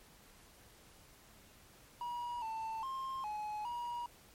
triangle tone with pitch steps, 961 / 890 / 1061 / 845 / 957 Hz, B5 / A5 / C6 / G#5 / A#5, -48 / +20 / +24 / +30 / +45 cents, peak -36 dBFS, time 2.01-4.06 s, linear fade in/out 2 ms, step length 410 ms, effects pink hiss -61 dBFS RMS until 4.34 s + MP3 64 kbps

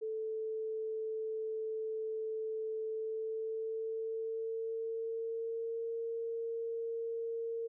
sine tone with pitch glide, 439.2 to 458.9 Hz, A4 to A#4, -3 to -27 cents, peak -35 dBFS, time 0.01-7.68 s, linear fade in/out 20 ms, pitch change +76 cents, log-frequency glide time 2.86-5.92 s, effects none

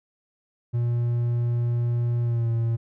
triangle tone with pitch glide, 119.3 to 115.37 Hz, A#2 to A#2, +41 to -17 cents, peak -19 dBFS, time 0.73-2.77 s, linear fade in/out 20 ms, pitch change -58 cents, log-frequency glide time 2.22-2.49 s, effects none

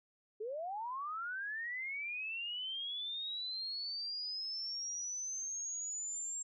sine linear sweep, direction up, 406.4 to 7500 Hz, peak -38 dBFS, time 0.4-6.43 s, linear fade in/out 10 ms, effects none

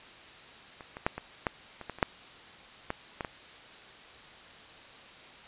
clicks, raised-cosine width 0.5 ms, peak -29 / -25 / -10 / -21 / -12 / -26 / -21 / -30 / -7 / -16 / -18 / -20 dBFS, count 12, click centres 0.808 / 0.969 / 1.065 / 1.18 / 1.468 / 1.813 / 1.897 / 1.986 / 2.028 / 2.904 / 3.208 / 3.248 s, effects white hiss -50 dBFS RMS until 5.47 s + resampled to 8000 Hz

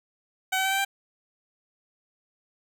15% pulse tone with pitch steps, 756 / 763.5 / 771 / 778.6 / 786.3 Hz, F#5 / G5 / G5 / G5 / G5, +37 / -46 / -29 / -12 / +5 cents, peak -17 dBFS, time 0.52-0.85 s, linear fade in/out 10 ms, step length 66 ms, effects none

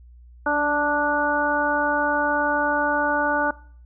harmonic tone with a mistuned harmonic, 293.7 Hz, D4, in tune, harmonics 1 / 2 / 3 / 4 / 5, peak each -27 / -25 / -24 / -29 / -23 dBFS, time 0.46-3.51 s, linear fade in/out 5 ms, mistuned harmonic 1, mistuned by -15 cents, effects noise-tail reverb RT60 0.5 s tail -20 dB re dry + added 60 Hz sine -44 dBFS peak until 3.85 s

